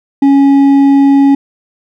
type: tone with hard clipping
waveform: triangle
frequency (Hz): 277.2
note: C#4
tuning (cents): 0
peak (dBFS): -5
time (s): 0.22-1.35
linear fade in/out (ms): 5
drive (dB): 8
effects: none